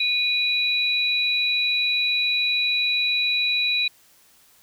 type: tone pair together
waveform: sine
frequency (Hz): 2467 / 3920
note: D#7 / B7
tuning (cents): -15 / -14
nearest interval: minor sixth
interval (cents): 801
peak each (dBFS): -22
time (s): 0-3.88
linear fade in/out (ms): 5
effects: white hiss -56 dBFS RMS until 4.62 s